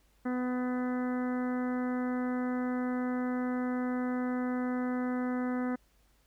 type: harmonic tone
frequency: 250.3 Hz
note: B3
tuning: 23 cents sharp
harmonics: 1 / 2 / 3 / 4 / 5 / 6 / 7 / 8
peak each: -30 / -39 / -43 / -47 / -45 / -47 / -49 / -51 dBFS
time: 0.25-5.76 s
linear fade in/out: 10 ms
effects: added 50 Hz sine -66 dBFS peak until 6.26 s + pink hiss -70 dBFS RMS until 6.26 s